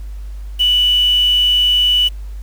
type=tone with quantisation; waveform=sine; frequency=2960 Hz; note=F#7; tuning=in tune; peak=-10 dBFS; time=0.59-2.09 s; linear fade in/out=20 ms; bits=5; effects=added 50 Hz sine -25 dBFS peak until 2.42 s + pink hiss -50 dBFS RMS until 2.42 s